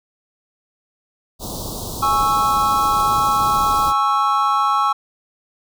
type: band-stop noise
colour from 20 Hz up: pink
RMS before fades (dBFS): -28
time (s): 1.39-3.94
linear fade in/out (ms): 50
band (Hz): 1100 to 3600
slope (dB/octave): 48
type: chord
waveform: triangle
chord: C# minor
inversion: second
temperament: equal with one note detuned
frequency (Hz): 830.6 / 1103 / 1318.5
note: G#5 / C#6 / E6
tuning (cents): 0 / -9 / 0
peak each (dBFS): -19 / -16 / -17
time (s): 2.02-4.93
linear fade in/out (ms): 10
effects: none